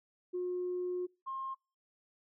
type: tone pair in turn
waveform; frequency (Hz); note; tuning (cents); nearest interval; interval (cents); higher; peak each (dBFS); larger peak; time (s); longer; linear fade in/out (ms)
sine; 360 / 1066.4; F#4 / C6; -47 / +33; octave + perfect fifth; 1880; second; -32 / -36; first; 0.33-1.07 / 1.26-1.55; first; 20
effects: noise-tail reverb RT60 0.3 s tail -26 dB re dry + tanh soft clip ceiling -29 dBFS